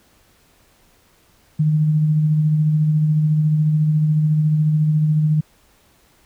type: tone with tremolo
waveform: sine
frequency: 153.5 Hz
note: D#3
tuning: 23 cents flat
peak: -12 dBFS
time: 1.59-5.41 s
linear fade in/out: 10 ms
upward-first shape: sine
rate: 14 Hz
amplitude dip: 30%
effects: pink hiss -56 dBFS RMS until 6.25 s